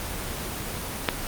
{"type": "click", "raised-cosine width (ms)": 0.3, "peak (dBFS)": -3, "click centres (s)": 1.088, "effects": ["pink hiss -32 dBFS RMS until 1.27 s", "Opus 24 kbps"]}